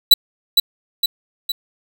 45% pulse tone with echo, 3951 Hz, B7, in tune, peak -4 dBFS, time 0.11-0.14 s, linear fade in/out 5 ms, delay 460 ms, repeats 3, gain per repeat -5 dB, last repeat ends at 1.52 s, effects none

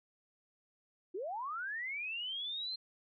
sine linear sweep, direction up, 331.3 to 4186 Hz, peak -37 dBFS, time 1.14-2.76 s, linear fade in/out 10 ms, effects none

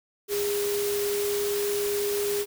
sine tone in noise, 409 Hz, G#4, 26 cents flat, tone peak -25 dBFS, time 0.28-2.46 s, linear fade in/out 50 ms, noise white, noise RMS -33 dBFS, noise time 0.28-2.46 s, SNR +5 dB, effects none

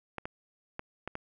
clicks, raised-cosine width 0.5 ms, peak -21 dBFS, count 5, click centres 0.183 / 0.255 / 0.794 / 1.076 / 1.154 s, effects none

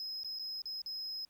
triangle tone with dropouts, 5110 Hz, D#8, 45 cents sharp, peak -37 dBFS, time 0-1.25 s, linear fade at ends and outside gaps 1 ms, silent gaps 0.234-0.246 / 0.388-0.395 / 0.619-0.656 / 0.818-0.861 s, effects pink hiss -73 dBFS RMS until 1.29 s

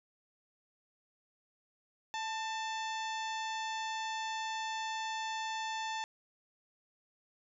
harmonic tone with a mistuned harmonic, 880 Hz, A5, in tune, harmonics 1 / 2 / 3 / 4 / 5 / 6 / 7 / 8, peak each -37 / -43 / -46 / -45 / -51 / -53 / -52 / -55 dBFS, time 2.14-6.04 s, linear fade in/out 0 ms, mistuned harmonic 2, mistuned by +37 cents, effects none

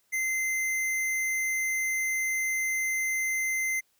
square tone, 2073 Hz, C7, 17 cents flat, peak -27 dBFS, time 0.12-3.81 s, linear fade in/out 20 ms, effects white hiss -70 dBFS RMS until 3.99 s

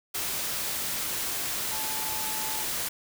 sine tone in noise, 869 Hz, A5, 22 cents flat, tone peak -38 dBFS, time 1.71-2.63 s, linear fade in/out 10 ms, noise white, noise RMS -31 dBFS, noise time 0.14-2.89 s, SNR -10 dB, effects none

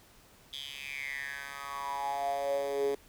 10% pulse tone with high-pass filter sweep, 140.1 Hz, C#3, 19 cents sharp, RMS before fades -35 dBFS, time 0.53-2.95 s, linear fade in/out 2 ms, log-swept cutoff 3400 to 380 Hz, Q 8.4, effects pink hiss -59 dBFS RMS until 3.08 s

